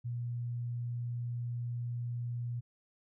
sine tone, 120.1 Hz, B2, 48 cents flat, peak -34 dBFS, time 0.04-2.61 s, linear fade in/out 20 ms, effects none

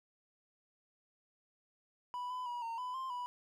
triangle tone with pitch steps, 986 / 1004 / 966 / 917 / 1000 / 1049 / 983 Hz, B5 / B5 / B5 / A#5 / B5 / C6 / B5, -3 / +28 / -39 / -29 / +21 / +4 / -8 cents, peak -36 dBFS, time 2.14-3.26 s, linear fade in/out 0 ms, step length 160 ms, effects none

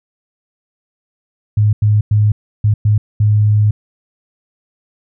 sine tone bursts at uneven times, 105.5 Hz, G#2, 28 cents sharp, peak -8 dBFS, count 6, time 1.57-1.73 / 1.82-2.01 / 2.11-2.32 / 2.64-2.74 / 2.85-2.98 / 3.2-3.71 s, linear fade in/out 5 ms, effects none

